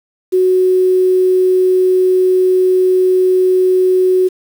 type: tone with quantisation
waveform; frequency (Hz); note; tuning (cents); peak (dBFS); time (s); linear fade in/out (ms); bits
sine; 370; F#4; 0; -8; 0.32-4.29; 20; 6
effects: none